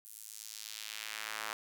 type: tone with high-pass filter sweep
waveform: square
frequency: 54.1 Hz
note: A1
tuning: 29 cents flat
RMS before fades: -44 dBFS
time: 0.05-1.53 s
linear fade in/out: 0 ms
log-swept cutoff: 11000 to 1100 Hz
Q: 1.1
effects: none